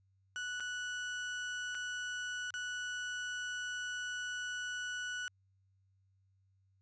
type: tone with dropouts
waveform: 35% pulse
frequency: 1477 Hz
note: F#6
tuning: 3 cents flat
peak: -36 dBFS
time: 0.36-5.28 s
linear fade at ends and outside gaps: 0 ms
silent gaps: 0.599-0.605 / 1.747-1.751 / 2.505-2.54 s
effects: added 96 Hz sine -69 dBFS peak until 6.81 s + resampled to 16000 Hz